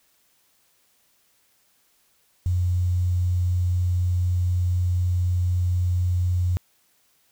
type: tone with quantisation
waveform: sine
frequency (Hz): 89.6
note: F2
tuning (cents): +45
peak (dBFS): -19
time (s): 2.46-6.57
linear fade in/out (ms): 0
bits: 8
effects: white hiss -64 dBFS RMS until 7.31 s